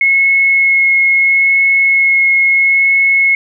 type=tone with vibrato; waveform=sine; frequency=2176 Hz; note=C#7; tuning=33 cents flat; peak=-7 dBFS; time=0.01-3.35 s; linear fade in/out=2 ms; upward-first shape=sine; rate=0.75 Hz; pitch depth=8 cents each way; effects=none